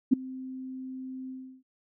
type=tone with ADSR envelope; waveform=sine; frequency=260 Hz; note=C4; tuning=11 cents flat; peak=-13 dBFS; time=0.11-1.63 s; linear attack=22 ms; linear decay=8 ms; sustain=-23 dB; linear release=340 ms; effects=none